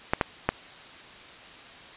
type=clicks; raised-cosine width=0.5 ms; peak=-6 dBFS; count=3; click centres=0.135 / 0.212 / 0.49 s; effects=white hiss -46 dBFS RMS until 1.96 s + resampled to 8000 Hz